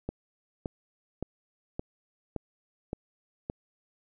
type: click train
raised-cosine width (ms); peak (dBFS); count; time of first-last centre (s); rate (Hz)
2; -19; 7; 0.09-3.499; 1.76
effects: none